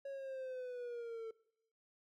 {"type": "linear sweep", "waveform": "triangle", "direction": "down", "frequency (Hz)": [554.4, 444.5], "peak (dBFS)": -40, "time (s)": [0.05, 1.31], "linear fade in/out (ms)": 5, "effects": ["noise-tail reverb RT60 0.7 s tail -20 dB re dry"]}